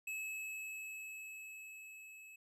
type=tone with level ramp; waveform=square; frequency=2589 Hz; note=E7; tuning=32 cents flat; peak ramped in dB=-40 to -54 dBFS; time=0.07-2.36 s; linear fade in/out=5 ms; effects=resampled to 32000 Hz